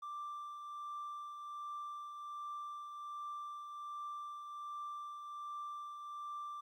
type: tone with tremolo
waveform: triangle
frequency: 1178 Hz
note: D6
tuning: 5 cents sharp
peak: -38 dBFS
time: 0.02-6.61 s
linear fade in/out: 10 ms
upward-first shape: triangle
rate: 1.3 Hz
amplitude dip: 50%
effects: tanh soft clip ceiling -37 dBFS + 13-bit